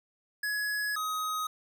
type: tone pair in turn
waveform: square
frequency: 1684 / 1259.7 Hz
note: G#6 / D#6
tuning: +24 / +21 cents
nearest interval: perfect fourth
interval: 503 cents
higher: first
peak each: -30 / -31 dBFS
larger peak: first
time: 0.43-0.96 / 0.96-1.47 s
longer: first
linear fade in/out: 5 ms
effects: 12-bit